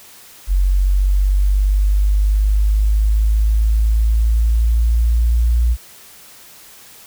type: linear sweep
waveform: sine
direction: up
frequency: 46.25 to 59 Hz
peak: -11 dBFS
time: 0.47-5.77 s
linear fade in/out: 50 ms
effects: white hiss -42 dBFS RMS until 7.06 s